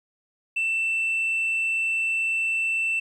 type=tone; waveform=sine; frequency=2671 Hz; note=E7; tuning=22 cents sharp; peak=-20 dBFS; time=0.56-3 s; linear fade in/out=10 ms; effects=tanh soft clip ceiling -20 dBFS + 10-bit